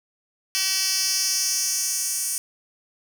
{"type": "tone with high-pass filter sweep", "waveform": "10% pulse", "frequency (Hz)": 381.2, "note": "G4", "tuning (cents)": -48, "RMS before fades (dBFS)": -24, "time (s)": [0.55, 2.38], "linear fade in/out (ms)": 0, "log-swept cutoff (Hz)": [4000, 8100], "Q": 2.2, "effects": []}